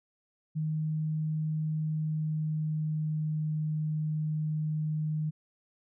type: tone with pitch glide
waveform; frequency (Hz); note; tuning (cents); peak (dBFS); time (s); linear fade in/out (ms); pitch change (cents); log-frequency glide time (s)
sine; 155.56 to 154.22; D#3 to D#3; 0 to -15; -28; 0.55-5.31; 20; -15; 1.79-3.5
effects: none